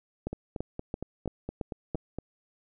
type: two click trains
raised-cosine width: 2 ms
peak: -18 / -21 dBFS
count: 6 / 9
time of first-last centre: 0.27-1.948 / 0.33-2.186 s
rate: 2.98 / 4.31 Hz
effects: none